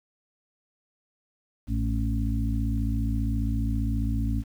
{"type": "harmonic tone with a mistuned harmonic", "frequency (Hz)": 54.9, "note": "A1", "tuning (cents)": -3, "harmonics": [1, 2, 4, 5], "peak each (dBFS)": [-26, -29, -32, -33], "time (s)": [1.67, 4.44], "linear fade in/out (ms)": 50, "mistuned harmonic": 5, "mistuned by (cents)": 21, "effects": ["9-bit"]}